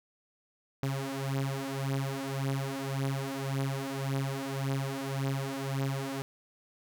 sawtooth beating tone pair, 135.2 / 137 Hz, C#3 / C#3, -43 / -20 cents, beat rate 1.8 Hz, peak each -30 dBFS, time 0.83-6.22 s, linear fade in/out 0 ms, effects none

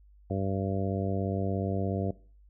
harmonic tone, 97 Hz, G2, 18 cents flat, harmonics 1 / 2 / 3 / 4 / 5 / 6 / 7, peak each -31 / -34 / -36 / -37 / -38 / -39 / -39 dBFS, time 0.3-2.11 s, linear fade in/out 5 ms, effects noise-tail reverb RT60 0.4 s tail -19 dB re dry + added 50 Hz sine -54 dBFS peak until 2.49 s

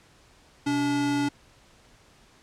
square tone pair together, 128.38 / 287.2 Hz, C3 / D4, -32 / -39 cents, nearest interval octave + major second, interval 1393 cents, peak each -35 / -24 dBFS, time 0.66-1.29 s, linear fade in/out 10 ms, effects pink hiss -57 dBFS RMS until 2.42 s + low-pass 8000 Hz 12 dB/octave

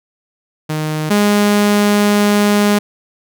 sawtooth tone pair in turn, 154.5 / 206.2 Hz, D#3 / G#3, -12 / -12 cents, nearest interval perfect fourth, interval 500 cents, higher second, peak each -13 / -6 dBFS, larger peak second, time 0.69-1.1 / 1.1-2.79 s, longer second, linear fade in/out 10 ms, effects none

